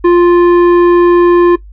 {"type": "tone with tanh clipping", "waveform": "triangle", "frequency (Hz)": 349.2, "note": "F4", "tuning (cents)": 0, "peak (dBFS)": -5, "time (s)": [0.04, 1.56], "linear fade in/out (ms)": 10, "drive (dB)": 15, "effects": ["noise-tail reverb RT60 0.1 s tail -17 dB re dry", "added 50 Hz sine -30 dBFS peak until 1.72 s"]}